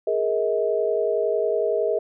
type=chord; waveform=sine; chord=Ab suspended second; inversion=none; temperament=equal with one note detuned; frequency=415.3 / 466.2 / 638.6 Hz; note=Ab4 / Bb4 / Eb5; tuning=0 / 0 / +45 cents; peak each=-24 dBFS; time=0.07-1.99 s; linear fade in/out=5 ms; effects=none

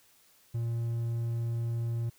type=tone; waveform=triangle; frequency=116.54 Hz; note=A#2; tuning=in tune; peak=-27 dBFS; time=0.54-2.1 s; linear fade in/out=10 ms; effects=white hiss -63 dBFS RMS until 2.18 s

